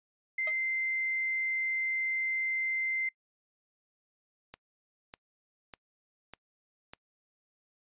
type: tone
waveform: sine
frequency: 2081 Hz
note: C7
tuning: 10 cents flat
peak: -29 dBFS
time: 0.38-3.09 s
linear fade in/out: 5 ms
type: tone with exponential decay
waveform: sawtooth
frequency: 630 Hz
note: D#5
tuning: 21 cents sharp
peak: -31 dBFS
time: 0.47-0.54 s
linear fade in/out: 5 ms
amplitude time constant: 15 ms
type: click train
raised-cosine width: 0.2 ms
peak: -26 dBFS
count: 5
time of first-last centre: 4.54-6.935 s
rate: 1.67 Hz
effects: noise-tail reverb RT60 0.1 s tail -25 dB re dry + resampled to 8000 Hz